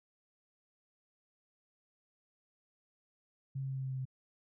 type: tone with pitch steps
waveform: sine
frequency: 135.2 / 134.42 / 133.65 / 132.88 / 132.11 / 131.35 / 130.59 Hz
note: C#3 / C3 / C3 / C3 / C3 / C3 / C3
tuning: -43 / +47 / +37 / +27 / +17 / +7 / -3 cents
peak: -35 dBFS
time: 3.55-4.054 s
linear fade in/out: 10 ms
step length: 72 ms
effects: none